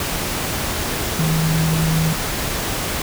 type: tone in noise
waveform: sine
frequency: 160 Hz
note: D#3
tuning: 49 cents sharp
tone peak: -16 dBFS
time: 1.19-2.13 s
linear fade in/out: 2 ms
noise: pink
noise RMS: -23 dBFS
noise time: 0-3.02 s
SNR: +4 dB
effects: none